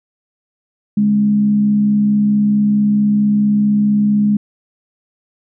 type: tone with frequency modulation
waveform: sine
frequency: 207.7 Hz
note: G#3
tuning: in tune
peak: -10 dBFS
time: 0.97-4.37 s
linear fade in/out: 5 ms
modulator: 64.5 Hz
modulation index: 0.27
effects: none